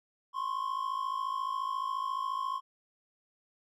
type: tone pair together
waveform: triangle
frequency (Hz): 1033.7 / 1088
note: C6 / C#6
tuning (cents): -21 / -33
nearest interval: minor second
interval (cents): 88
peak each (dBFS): -33 / -32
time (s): 0.33-2.61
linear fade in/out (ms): 50
effects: none